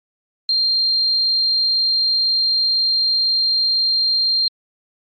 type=tone; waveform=sine; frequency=4186 Hz; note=C8; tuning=in tune; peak=-14 dBFS; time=0.49-4.48 s; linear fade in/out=2 ms; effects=MP3 32 kbps